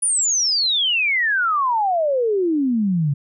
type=exponential sweep; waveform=sine; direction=down; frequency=9870 to 136.5 Hz; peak=-16 dBFS; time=0.02-3.14 s; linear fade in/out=10 ms; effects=none